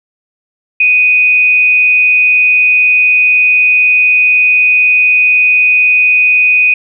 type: tone with frequency modulation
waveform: sine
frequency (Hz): 2489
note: D#7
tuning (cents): 0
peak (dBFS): -5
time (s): 0.8-6.74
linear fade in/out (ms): 5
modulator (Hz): 186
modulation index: 0.24
effects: none